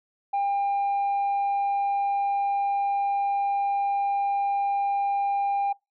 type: tone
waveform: sine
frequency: 800 Hz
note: G5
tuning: 35 cents sharp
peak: -20 dBFS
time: 0.33-5.73 s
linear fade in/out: 10 ms
effects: noise-tail reverb RT60 0.2 s tail -25 dB re dry + tanh soft clip ceiling -21 dBFS